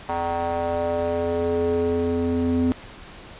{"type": "tone with band-pass filter sweep", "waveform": "square", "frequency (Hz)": 85, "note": "F2", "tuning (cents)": -46, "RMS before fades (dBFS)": -23, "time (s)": [0.09, 2.72], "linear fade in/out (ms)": 0, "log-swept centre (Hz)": [840, 280], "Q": 3.4, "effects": ["pink hiss -42 dBFS RMS until 3.39 s", "resampled to 8000 Hz"]}